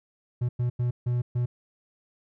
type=tone bursts at uneven times; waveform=triangle; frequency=122.1 Hz; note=B2; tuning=19 cents flat; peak=-21 dBFS; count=5; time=0.41-0.49 / 0.59-0.7 / 0.79-0.91 / 1.06-1.22 / 1.35-1.46 s; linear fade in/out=10 ms; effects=none